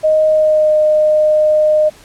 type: tone with pitch glide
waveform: sine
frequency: 622.3 to 612.7 Hz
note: D#5 to D#5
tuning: 0 to -27 cents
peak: -8 dBFS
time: 0.03-1.9 s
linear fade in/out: 20 ms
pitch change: -27 cents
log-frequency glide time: 0.27-0.74 s
effects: pink hiss -42 dBFS RMS until 2.04 s + low-pass 11000 Hz 12 dB/octave

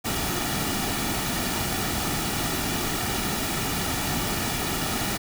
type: noise with comb filter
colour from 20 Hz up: pink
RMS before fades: -27 dBFS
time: 0.04-5.18 s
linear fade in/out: 20 ms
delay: 1.9 ms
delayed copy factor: -0.5
effects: none

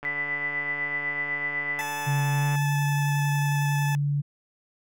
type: click train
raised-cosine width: 0.5 ms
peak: -23 dBFS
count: 367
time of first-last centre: 0.03-2.554 s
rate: 145 Hz
type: tone with tremolo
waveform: sine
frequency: 1992 Hz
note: B6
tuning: 14 cents sharp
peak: -24 dBFS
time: 0.05-1.81 s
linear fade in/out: 0 ms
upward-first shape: triangle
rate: 8 Hz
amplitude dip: 55%
type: tone with vibrato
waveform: 20% pulse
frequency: 870 Hz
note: A5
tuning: 20 cents flat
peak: -24 dBFS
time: 1.79-3.95 s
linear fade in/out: 0 ms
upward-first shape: sine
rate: 11 Hz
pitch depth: 9 cents each way
type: tone with pitch glide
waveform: sine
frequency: 140.8 to 143.84 Hz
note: C#3 to D3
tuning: +27 to -36 cents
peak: -22 dBFS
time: 2.06-4.22 s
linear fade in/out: 20 ms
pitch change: +37 cents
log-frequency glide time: 2.38-2.46 s
effects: none

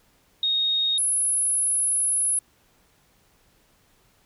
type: tone pair in turn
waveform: sine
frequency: 3729 / 10569 Hz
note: A#7 / E9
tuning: 0 / +3 cents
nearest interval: octave + tritone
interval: 1803 cents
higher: second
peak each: -20 dBFS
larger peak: neither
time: 0.43-0.98 / 0.98-2.39 s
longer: second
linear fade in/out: 2 ms
effects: pink hiss -62 dBFS RMS until 4.25 s

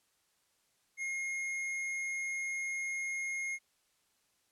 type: tone with tanh clipping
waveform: triangle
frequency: 2145 Hz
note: C7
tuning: 42 cents sharp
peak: -36 dBFS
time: 0.97-3.59 s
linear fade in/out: 50 ms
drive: 15 dB
effects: white hiss -74 dBFS RMS until 4.51 s + low-pass 11000 Hz 12 dB/octave

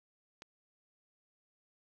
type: click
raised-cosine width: 0.2 ms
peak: -30 dBFS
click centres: 0.421 s
effects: none

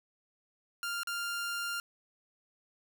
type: tone with dropouts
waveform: sawtooth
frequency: 1396.9 Hz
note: F6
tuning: in tune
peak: -30 dBFS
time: 0.83-1.8 s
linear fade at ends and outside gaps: 1 ms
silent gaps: 1.033-1.072 s
effects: none

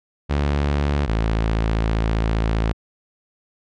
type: tone pair in turn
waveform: sawtooth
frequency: 71.9 / 55.09 Hz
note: D2 / A1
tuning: -36 / +3 cents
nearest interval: perfect fourth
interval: 461 cents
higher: first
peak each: -14 dBFS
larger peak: neither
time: 0.29-1.07 / 1.07-2.73 s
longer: second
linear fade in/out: 20 ms
effects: low-pass 4000 Hz 12 dB/octave

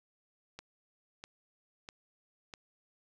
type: click train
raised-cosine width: 0.2 ms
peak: -27 dBFS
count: 4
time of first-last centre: 0.59-2.538 s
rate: 1.54 Hz
effects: none

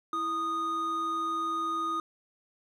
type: tone pair together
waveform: triangle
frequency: 329.6 / 1236.5 Hz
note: E4 / D#6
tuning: 0 / -11 cents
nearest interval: octave + major seventh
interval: 2289 cents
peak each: -36 / -27 dBFS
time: 0.13-2 s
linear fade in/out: 2 ms
effects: none

